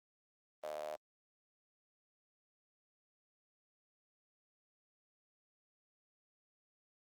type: tone with high-pass filter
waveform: sawtooth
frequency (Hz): 76.2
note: D#2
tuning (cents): -36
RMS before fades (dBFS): -44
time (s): 0.63-0.96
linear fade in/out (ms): 10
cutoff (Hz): 620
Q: 8.5
effects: Opus 32 kbps